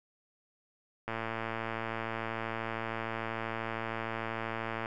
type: click train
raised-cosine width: 0.5 ms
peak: -20 dBFS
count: 428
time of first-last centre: 1.08-4.859 s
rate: 113 Hz
effects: none